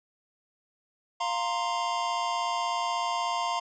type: chord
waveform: square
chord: F suspended fourth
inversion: none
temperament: just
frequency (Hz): 698.5 / 931.3 / 1047.7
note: F5 / Bb5 / C6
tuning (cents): 0 / -2 / +2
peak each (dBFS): -33 / -32 / -32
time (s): 1.2-3.6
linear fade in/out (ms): 10
effects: resampled to 16000 Hz